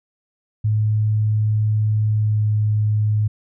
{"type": "tone with pitch glide", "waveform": "sine", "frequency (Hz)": [107.3, 106.37], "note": ["A2", "G#2"], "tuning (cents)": [-43, 42], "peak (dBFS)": -15, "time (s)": [0.64, 3.28], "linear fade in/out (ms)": 10, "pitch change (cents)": -15, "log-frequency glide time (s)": [2.11, 2.46], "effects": []}